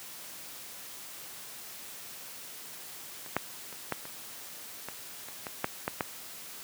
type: clicks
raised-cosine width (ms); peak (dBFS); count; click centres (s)
0.5; -30 / -11 / -30 / -14 / -28 / -23 / -30 / -21 / -12 / -14 / -13; 11; 3.262 / 3.366 / 3.727 / 3.923 / 4.054 / 4.886 / 5.286 / 5.468 / 5.644 / 5.879 / 6.008
effects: white hiss -45 dBFS RMS until 6.63 s + high-pass 100 Hz 12 dB/octave